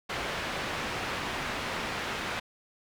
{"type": "low-pass noise", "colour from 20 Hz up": "white", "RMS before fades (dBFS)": -34, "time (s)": [0.09, 2.4], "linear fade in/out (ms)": 10, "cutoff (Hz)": 2300, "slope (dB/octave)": 12, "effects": []}